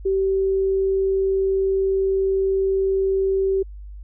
sine tone, 385.8 Hz, G4, 28 cents flat, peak -17 dBFS, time 0.05-3.63 s, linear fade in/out 10 ms, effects added 50 Hz sine -34 dBFS peak until 4.03 s

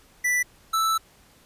square tone pair in turn, 1975.5 / 1318.5 Hz, B6 / E6, 0 / 0 cents, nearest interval perfect fifth, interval 700 cents, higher first, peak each -21 dBFS, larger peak neither, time 0.24-0.43 / 0.73-0.98 s, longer second, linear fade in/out 10 ms, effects pink hiss -56 dBFS RMS until 1.45 s + resampled to 32000 Hz

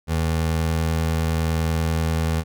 25% pulse tone, 80.9 Hz, E2, 32 cents flat, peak -16 dBFS, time 0.07-2.44 s, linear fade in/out 50 ms, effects none

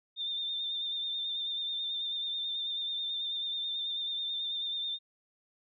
sine tone with vibrato, 3607 Hz, A7, 42 cents sharp, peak -32 dBFS, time 0.16-4.99 s, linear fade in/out 50 ms, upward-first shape sine, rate 9.2 Hz, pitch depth 32 cents each way, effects none

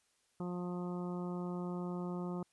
harmonic tone, 177.8 Hz, F3, 31 cents sharp, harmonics 1 / 2 / 3 / 4 / 5 / 6 / 7, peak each -38 / -43 / -50 / -52 / -52 / -54 / -53 dBFS, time 0.4-2.43 s, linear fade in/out 2 ms, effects white hiss -75 dBFS RMS until 2.52 s + resampled to 24000 Hz

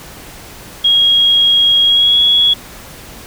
sine tone with pitch glide, 3285 to 3354 Hz, G#7 to G#7, -20 to +16 cents, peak -7 dBFS, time 0.84-2.54 s, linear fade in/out 10 ms, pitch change +36 cents, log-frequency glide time 1.85-2.21 s, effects pink hiss -34 dBFS RMS until 3.26 s

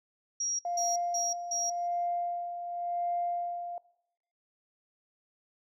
sine tone bursts, 5670 Hz, F8, 25 cents sharp, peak -29 dBFS, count 4, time 0.4-1.7 s, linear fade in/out 5 ms, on 190 ms, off 180 ms
sine tone with tremolo, 698.5 Hz, F5, in tune, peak -27 dBFS, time 0.65-3.78 s, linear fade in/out 2 ms, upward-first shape sine, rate 0.9 Hz, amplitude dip 60%
effects noise-tail reverb RT60 0.8 s tail -21 dB re dry + tanh soft clip ceiling -21 dBFS

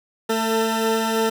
20% pulse tone pair together, 222.7 / 448.5 Hz, A3 / A4, +21 / +33 cents, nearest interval octave, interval 1212 cents, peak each -17 dBFS, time 0.29-1.3 s, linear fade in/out 10 ms, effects none

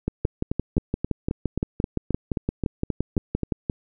two click trains, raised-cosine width 3 ms, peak -10 / -11 dBFS, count 21 / 14, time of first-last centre 0.08-3.522 / 0.25-3.698 s, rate 5.81 / 3.77 Hz, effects none

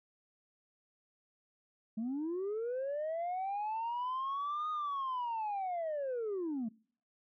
sine linear two-way sweep, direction up then down, 211.7 to 1244.5 to 211.7 Hz, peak -32 dBFS, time 1.97-6.69 s, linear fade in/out 10 ms, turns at 4.7 s, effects noise-tail reverb RT60 0.5 s tail -25 dB re dry + tanh soft clip ceiling -32 dBFS

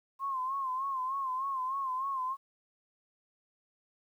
sine tone with vibrato, 1060 Hz, C6, 22 cents sharp, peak -31 dBFS, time 0.19-2.37 s, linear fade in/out 50 ms, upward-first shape sine, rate 3.3 Hz, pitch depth 76 cents each way, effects 11-bit

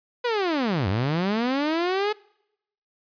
sawtooth linear two-way sweep, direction down then up, 500 to 88.7 to 429.9 Hz, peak -18 dBFS, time 0.24-2.13 s, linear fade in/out 10 ms, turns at 0.88 s, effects noise-tail reverb RT60 0.8 s tail -25 dB re dry + resampled to 11025 Hz

